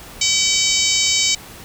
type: harmonic tone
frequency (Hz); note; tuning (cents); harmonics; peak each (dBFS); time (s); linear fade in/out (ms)
762; G5; -49; 3 / 4 / 5 / 6 / 7 / 8 / 9 / 10; -23 / -23 / -23 / -23 / -23 / -23 / -23 / -23; 0.21-1.35; 5
effects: pink hiss -38 dBFS RMS until 1.64 s